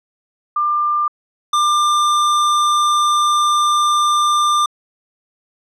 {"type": "tone pair in turn", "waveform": ["sine", "square"], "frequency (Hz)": [1194, 1194], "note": ["D6", "D6"], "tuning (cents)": [28, 28], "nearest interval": "unison", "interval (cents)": 0, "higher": "neither", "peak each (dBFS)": [-14, -13], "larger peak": "second", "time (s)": [[0.56, 1.08], [1.53, 4.66]], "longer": "second", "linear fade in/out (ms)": 5, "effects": ["low-pass 8000 Hz 12 dB/octave"]}